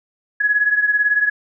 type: beating tone pair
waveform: sine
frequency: 1678 / 1696 Hz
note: G#6 / G#6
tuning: +17 / +36 cents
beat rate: 18 Hz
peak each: -15 / -20 dBFS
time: 0.4-1.3 s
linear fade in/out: 10 ms
effects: none